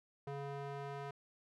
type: tone with band-pass filter sweep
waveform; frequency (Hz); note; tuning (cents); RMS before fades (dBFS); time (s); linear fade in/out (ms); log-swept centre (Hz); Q
square; 140.4; C#3; +22; -44; 0.27-1.11; 5; 570 to 860; 0.76
effects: none